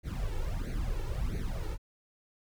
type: noise with flanger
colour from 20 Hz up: brown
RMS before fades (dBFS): -33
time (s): 0.03-1.78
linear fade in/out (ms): 50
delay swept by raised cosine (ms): 0.47 to 2.27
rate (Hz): 1.5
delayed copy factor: +0.85
effects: none